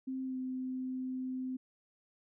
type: tone with pitch glide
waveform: sine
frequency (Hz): 262 to 257.6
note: C4 to C4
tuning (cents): +2 to -27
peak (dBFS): -35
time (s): 0.07-1.57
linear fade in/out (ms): 10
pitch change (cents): -29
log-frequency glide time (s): 0.24-0.37
effects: none